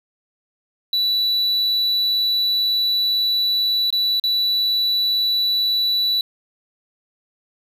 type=tone with dropouts; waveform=triangle; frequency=3951 Hz; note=B7; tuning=in tune; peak=-15 dBFS; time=0.93-6.21 s; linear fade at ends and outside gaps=2 ms; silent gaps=3.904-3.926 / 4.198-4.238 s; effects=none